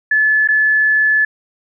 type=tone with dropouts; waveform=sine; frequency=1727 Hz; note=A6; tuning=33 cents flat; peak=-10 dBFS; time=0.11-1.25 s; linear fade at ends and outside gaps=5 ms; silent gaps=0.476-0.486 s; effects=none